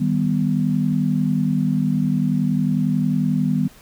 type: chord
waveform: sine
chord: Eb augmented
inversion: none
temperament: equal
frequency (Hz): 155.56 / 196 / 246.9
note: Eb3 / G3 / B3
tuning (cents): 0 / 0 / 0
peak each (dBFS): -21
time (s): 0-3.68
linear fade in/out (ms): 10
effects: pink hiss -48 dBFS RMS until 3.81 s